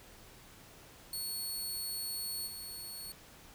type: tone with level steps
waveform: 15% pulse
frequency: 4400 Hz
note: C#8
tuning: 14 cents flat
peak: -30 / -36 dBFS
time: 1.13-3.12 s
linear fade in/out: 2 ms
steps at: 2.46 s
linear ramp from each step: 20 ms
effects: pink hiss -56 dBFS RMS until 3.54 s